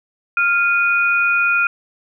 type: tone pair together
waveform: sine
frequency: 1396.9 / 2467 Hz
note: F6 / D#7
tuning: 0 / -15 cents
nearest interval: minor seventh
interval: 985 cents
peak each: -15 / -17 dBFS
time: 0.37-1.67 s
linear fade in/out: 2 ms
effects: none